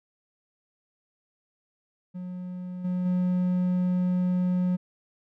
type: tone with level steps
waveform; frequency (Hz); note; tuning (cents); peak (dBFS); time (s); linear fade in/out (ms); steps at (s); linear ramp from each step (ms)
triangle; 180.9; F#3; -39; -31 / -23 / -20; 2.14-4.77; 20; 2.84 / 3.05; 10
effects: none